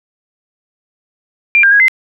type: tone with pitch steps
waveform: sine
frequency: 2382 / 1599 / 1649 / 2066 Hz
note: D7 / G6 / G#6 / C7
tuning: +24 / +34 / -13 / -22 cents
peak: -5 dBFS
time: 1.55-1.882 s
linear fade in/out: 0 ms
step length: 83 ms
effects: none